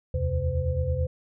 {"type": "tone cluster", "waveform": "sine", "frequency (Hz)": [76.1, 85.2, 131.1, 511], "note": ["D#2", "F2", "C3", "C5"], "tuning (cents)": [-38, -42, 4, -41], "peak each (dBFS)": [-29, -27, -30, -31], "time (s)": [0.14, 1.07], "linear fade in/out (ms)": 5, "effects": []}